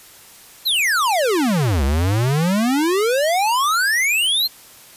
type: exponential two-way sweep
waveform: square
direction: down then up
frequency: 4300 to 65.5 to 4300 Hz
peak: -16 dBFS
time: 0.65-4.48 s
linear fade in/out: 20 ms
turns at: 1.84 s
effects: white hiss -44 dBFS RMS until 4.96 s + resampled to 32000 Hz